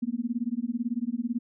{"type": "tone with tremolo", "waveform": "sine", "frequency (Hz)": 237.7, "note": "A#3", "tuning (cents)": 34, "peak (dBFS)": -23, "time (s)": [0.02, 1.39], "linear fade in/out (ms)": 10, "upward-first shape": "sine", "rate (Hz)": 18, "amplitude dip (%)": 100, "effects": []}